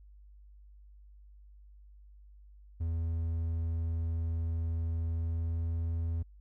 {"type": "tone with pitch glide", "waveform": "triangle", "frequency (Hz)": [82.41, 82.94], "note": ["E2", "E2"], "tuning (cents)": [0, 11], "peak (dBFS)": -28, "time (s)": [2.8, 6.23], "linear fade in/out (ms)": 10, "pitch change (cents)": 11, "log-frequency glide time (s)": [5.12, 5.62], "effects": ["added 50 Hz sine -52 dBFS peak until 6.4 s"]}